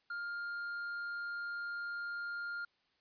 sine tone with hard clipping, 1405 Hz, F6, 10 cents sharp, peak -39 dBFS, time 0.1-2.65 s, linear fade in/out 5 ms, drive 3 dB, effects white hiss -75 dBFS RMS until 3 s + resampled to 11025 Hz

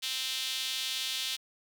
sawtooth tone with high-pass filter, 261.1 Hz, C4, 3 cents flat, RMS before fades -34 dBFS, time 0.02-1.37 s, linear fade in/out 20 ms, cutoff 3400 Hz, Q 2.7, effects none

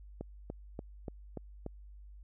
click train, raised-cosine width 2 ms, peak -26 dBFS, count 6, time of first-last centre 0.21-1.663 s, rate 3.44 Hz, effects added 50 Hz sine -49 dBFS peak until 2.23 s

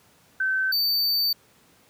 sine / square tone pair in turn, 1538 / 4580 Hz, G6 / D8, -33 / -44 cents, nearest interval octave + perfect fifth, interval 1889 cents, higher second, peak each -21 dBFS, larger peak neither, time 0.4-0.72 / 0.72-1.33 s, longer second, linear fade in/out 5 ms, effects pink hiss -58 dBFS RMS until 1.89 s + high-pass 100 Hz 12 dB/octave

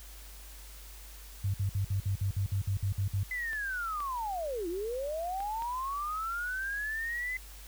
sine tone bursts, 98 Hz, G2, in tune, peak -27 dBFS, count 12, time 1.44-3.234 s, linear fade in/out 5 ms, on 100 ms, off 54 ms
sine linear two-way sweep, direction down then up, 2040 to 328.6 to 2040 Hz, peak -32 dBFS, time 3.31-7.37 s, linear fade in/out 2 ms, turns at 4.68 s
clicks, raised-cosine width 0.3 ms, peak -30 dBFS, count 4, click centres 3.532 / 4.004 / 5.404 / 5.622 s
effects added 50 Hz sine -47 dBFS peak until 7.67 s + white hiss -52 dBFS RMS until 7.67 s

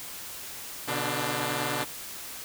5% pulse tone cluster, 123.1 / 144.5 / 298.2 Hz, B2 / D3 / D4, -5 / -28 / +27 cents, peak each -21 dBFS, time 0.87-1.85 s, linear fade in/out 20 ms, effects white hiss -40 dBFS RMS until 2.44 s

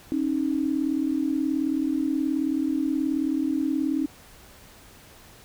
sine tone pair together, 272.4 / 311.1 Hz, C#4 / D#4, -30 / 0 cents, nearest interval major second, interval 230 cents, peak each -25 dBFS, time 0.12-4.06 s, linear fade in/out 0 ms, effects pink hiss -50 dBFS RMS until 5.44 s

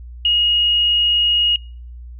sine tone, 2876 Hz, F#7, 50 cents flat, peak -12 dBFS, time 0.25-1.56 s, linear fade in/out 2 ms, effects noise-tail reverb RT60 0.5 s tail -26 dB re dry + added 60 Hz sine -32 dBFS peak until 2.19 s

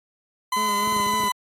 40% pulse tone with pitch glide, 1016 to 1002.6 Hz, B5 to B5, +49 to +26 cents, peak -20 dBFS, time 0.52-1.32 s, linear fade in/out 5 ms, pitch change -23 cents, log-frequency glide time 0.97-1.15 s
25% pulse tone with vibrato, 208.8 Hz, G#3, 10 cents sharp, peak -26 dBFS, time 0.56-1.29 s, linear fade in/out 10 ms, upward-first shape sine, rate 3.7 Hz, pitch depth 47 cents each way
clicks, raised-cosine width 3 ms, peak -23 dBFS, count 8, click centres 0.875 / 0.925 / 0.965 / 1 / 1.065 / 1.136 / 1.203 / 1.236 s
effects high-pass 80 Hz 12 dB/octave + AAC 48 kbps

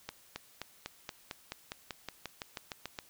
accelerating click train, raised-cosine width 0.2 ms, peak -21 dBFS, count 16, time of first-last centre 0.09-2.988 s, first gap 270 ms, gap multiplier 0.95, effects white hiss -61 dBFS RMS until 3.09 s

